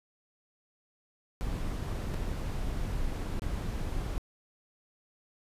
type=noise with dropouts; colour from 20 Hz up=brown; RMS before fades=-33 dBFS; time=1.41-4.18 s; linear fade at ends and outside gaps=0 ms; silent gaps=2.139-2.143 / 3.395-3.42 s; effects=resampled to 32000 Hz